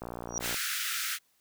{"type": "click train", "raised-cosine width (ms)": 1, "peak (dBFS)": -24, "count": 32, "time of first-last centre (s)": [0.02, 0.544], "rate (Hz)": 59.2}
{"type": "tone with exponential growth", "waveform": "sine", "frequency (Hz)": 5770, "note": "F#8", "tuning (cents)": -44, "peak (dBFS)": -25, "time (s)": [0.27, 0.38], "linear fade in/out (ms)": 0, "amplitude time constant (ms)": 23}
{"type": "high-pass noise", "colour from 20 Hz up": "pink", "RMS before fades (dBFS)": -33, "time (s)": [0.4, 1.19], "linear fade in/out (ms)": 50, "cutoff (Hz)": 1300, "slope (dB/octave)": 96}
{"effects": ["white hiss -70 dBFS RMS until 1.4 s"]}